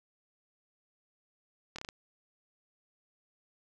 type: slowing click train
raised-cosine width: 0.2 ms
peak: -23 dBFS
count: 5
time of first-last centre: 1.76-1.889 s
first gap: 25 ms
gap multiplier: 1.17
effects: none